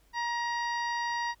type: harmonic tone with a mistuned harmonic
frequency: 947 Hz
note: A#5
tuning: 27 cents sharp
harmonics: 1 / 2 / 3 / 4 / 5 / 6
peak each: -31 / -34 / -47 / -46 / -43 / -48 dBFS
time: 0.13-1.35 s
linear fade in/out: 50 ms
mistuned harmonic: 3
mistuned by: -19 cents
effects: added 50 Hz sine -63 dBFS peak until 1.4 s + pink hiss -67 dBFS RMS until 1.4 s